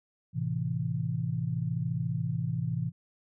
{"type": "chord", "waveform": "sine", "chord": "A minor", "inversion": "none", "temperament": "equal", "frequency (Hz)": [110, 130.81, 164.81], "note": ["A2", "C3", "E3"], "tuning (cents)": [0, 0, 0], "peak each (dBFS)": [-34, -32, -32], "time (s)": [0.33, 2.92], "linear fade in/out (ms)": 50, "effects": []}